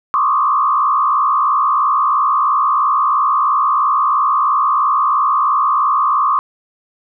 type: tone with frequency modulation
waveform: sine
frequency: 1143 Hz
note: D6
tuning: 47 cents flat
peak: -11 dBFS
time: 0.14-6.39 s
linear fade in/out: 0 ms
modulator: 63 Hz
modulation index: 1.5
effects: none